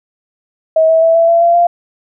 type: tone with pitch steps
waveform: sine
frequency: 640 / 648.6 / 657.2 / 666 / 674.9 / 684 / 693.1 Hz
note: D#5 / E5 / E5 / E5 / E5 / F5 / F5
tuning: +49 / -28 / -5 / +18 / +41 / -36 / -13 cents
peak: -6 dBFS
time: 0.76-1.67 s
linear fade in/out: 5 ms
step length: 130 ms
effects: none